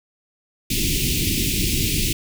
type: band-stop noise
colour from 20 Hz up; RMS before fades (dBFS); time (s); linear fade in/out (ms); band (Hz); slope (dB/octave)
pink; -21; 0.7-2.13; 5; 380 to 2300; 48
effects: none